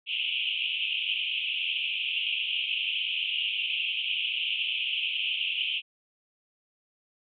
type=band-pass noise; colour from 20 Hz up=white; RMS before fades=-30 dBFS; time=0.06-5.82 s; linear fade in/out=50 ms; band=2500 to 3200 Hz; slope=96 dB/octave; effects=none